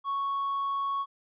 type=tone; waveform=triangle; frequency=1108.7 Hz; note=C#6; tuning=in tune; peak=-25 dBFS; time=0.04-1.06 s; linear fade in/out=50 ms; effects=tanh soft clip ceiling -21 dBFS + resampled to 8000 Hz